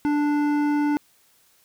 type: tone with hard clipping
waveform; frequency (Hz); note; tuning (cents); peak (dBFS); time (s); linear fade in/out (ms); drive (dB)
sine; 293.7; D4; 0; -21; 0.05-0.97; 0; 12
effects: white hiss -60 dBFS RMS until 1.64 s